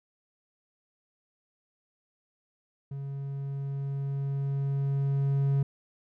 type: tone with level ramp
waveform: triangle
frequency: 138.59 Hz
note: C#3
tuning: in tune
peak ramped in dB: -32 to -20 dBFS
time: 2.91-5.63 s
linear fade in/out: 5 ms
effects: none